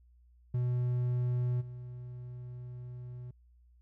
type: tone with level steps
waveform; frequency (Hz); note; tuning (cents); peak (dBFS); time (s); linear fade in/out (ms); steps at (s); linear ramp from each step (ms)
triangle; 123.4; B2; -1; -26 / -39; 0.54-3.31; 5; 1.6; 20
effects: added 60 Hz sine -59 dBFS peak until 3.81 s